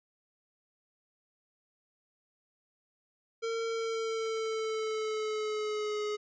square tone with pitch glide, 455.6 to 420.2 Hz, A#4 to G#4, -40 to +20 cents, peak -32 dBFS, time 3.42-6.17 s, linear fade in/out 20 ms, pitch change -140 cents, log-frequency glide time 3.67-6.03 s, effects resampled to 16000 Hz

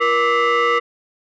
sine tone with frequency modulation, 347.3 Hz, F4, 10 cents flat, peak -12 dBFS, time 0-0.8 s, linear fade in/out 20 ms, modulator 823 Hz, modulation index 2.2, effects tanh soft clip ceiling -11 dBFS

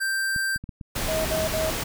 square tone, 1570 Hz, G6, 2 cents sharp, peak -24 dBFS, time 0-0.58 s, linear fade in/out 20 ms
clicks, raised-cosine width 5 ms, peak -23 dBFS, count 5, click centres 0.362 / 0.561 / 0.64 / 0.692 / 0.812 s
pink noise, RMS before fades -28 dBFS, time 0.95-1.84 s, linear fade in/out 10 ms
sine tone bursts, 635 Hz, D#5, 35 cents sharp, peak -24 dBFS, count 3, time 1.08-1.704 s, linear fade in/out 5 ms, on 170 ms, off 57 ms
effects none

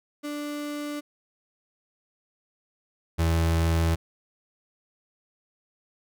35% pulse tone pair in turn, 293.7 / 82.42 Hz, D4 / E2, 0 / 0 cents, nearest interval octave + minor seventh, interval 2200 cents, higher first, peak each -29 / -19 dBFS, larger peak second, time 0.23-1.01 / 3.18-3.96 s, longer neither, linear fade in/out 20 ms, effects none

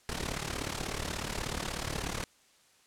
pink noise with amplitude modulation, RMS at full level -32 dBFS, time 0.09-2.24 s, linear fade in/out 0 ms, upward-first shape sine, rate 36.5 Hz, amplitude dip 80%, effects white hiss -64 dBFS RMS until 2.86 s + low-pass 9000 Hz 12 dB/octave

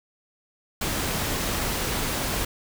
pink noise, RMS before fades -27 dBFS, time 0.81-2.45 s, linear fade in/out 5 ms, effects none

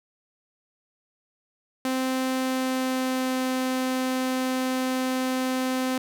sawtooth tone with pitch glide, 259.9 to 258 Hz, C4 to C4, -11 to -24 cents, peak -20 dBFS, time 1.85-5.98 s, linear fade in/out 2 ms, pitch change -13 cents, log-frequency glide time 2.37-3.4 s, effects none

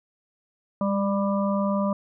harmonic tone with a mistuned harmonic, 197.9 Hz, G3, 17 cents sharp, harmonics 1 / 3 / 5 / 6, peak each -23 / -27 / -32 / -33 dBFS, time 0.81-1.93 s, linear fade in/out 2 ms, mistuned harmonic 1, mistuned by +22 cents, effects none

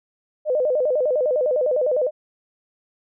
sine tone with vibrato, 554.4 Hz, C#5, in tune, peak -17 dBFS, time 0.45-2.11 s, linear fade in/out 50 ms, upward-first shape square, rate 9.9 Hz, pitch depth 160 cents each way, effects none

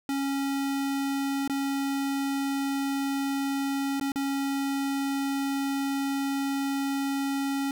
square tone with dropouts, 275.8 Hz, C#4, 9 cents flat, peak -27 dBFS, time 0.09-7.71 s, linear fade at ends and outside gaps 1 ms, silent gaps 1.477-1.497 / 3.998-4.011 / 4.119-4.158 s, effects none

